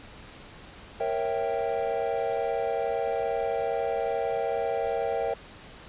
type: chord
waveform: triangle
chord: A# diminished seventh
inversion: none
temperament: equal with one note detuned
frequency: 466.2 / 548.6 / 659.3 / 784 Hz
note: A#4 / C#5 / E5 / G5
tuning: 0 / -18 / 0 / 0 cents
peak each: -28 / -30 / -30 / -30 dBFS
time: 1-5.34 s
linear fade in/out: 5 ms
effects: pink hiss -47 dBFS RMS until 5.88 s + resampled to 8000 Hz